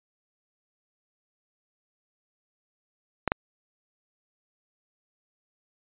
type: clicks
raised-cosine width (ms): 0.5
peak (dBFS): -8 / -6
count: 2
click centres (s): 3.277 / 3.319
effects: resampled to 8000 Hz